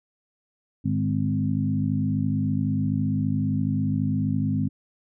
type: harmonic tone with a mistuned harmonic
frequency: 51.91 Hz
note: G#1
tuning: in tune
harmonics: 2 / 3 / 4 / 5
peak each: -27 / -27 / -27 / -27 dBFS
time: 0.84-4.69 s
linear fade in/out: 20 ms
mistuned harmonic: 3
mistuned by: -32 cents
effects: none